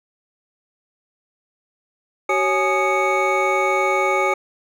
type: tone cluster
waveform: triangle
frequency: 380.6 / 552 / 837 / 1234 / 2228 Hz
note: F#4 / C#5 / G#5 / D#6 / C#7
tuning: +49 / -7 / +13 / -15 / +8 cents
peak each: -21 dBFS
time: 2.29-4.34 s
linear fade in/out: 5 ms
effects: none